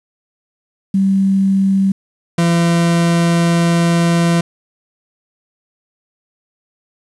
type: tone pair in turn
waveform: sine / 40% pulse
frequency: 193.9 / 169.71 Hz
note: G3 / F3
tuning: -19 / -49 cents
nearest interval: major second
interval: 230 cents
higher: first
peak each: -10 dBFS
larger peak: neither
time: 0.94-1.92 / 2.38-4.41 s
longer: second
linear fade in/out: 5 ms
effects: resampled to 24000 Hz + 7-bit